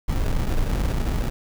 brown noise with sample-and-hold, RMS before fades -22 dBFS, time 0.08-1.3 s, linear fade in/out 10 ms, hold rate 1050 Hz, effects none

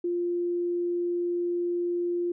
sine tone, 349.2 Hz, F4, in tune, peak -25 dBFS, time 0.04-2.32 s, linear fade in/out 5 ms, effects none

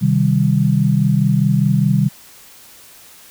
sine chord, C minor, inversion none, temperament equal, 130.81 / 155.56 / 196 Hz, C3 / Eb3 / G3, 0 / 0 / 0 cents, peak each -16 dBFS, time 0.01-2.09 s, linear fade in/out 20 ms, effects white hiss -43 dBFS RMS until 3.3 s

